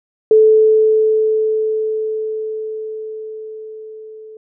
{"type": "tone with level ramp", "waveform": "sine", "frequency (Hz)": 435.7, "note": "A4", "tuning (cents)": -17, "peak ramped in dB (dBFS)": [-5, -33], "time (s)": [0.31, 4.37], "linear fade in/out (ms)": 2, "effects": []}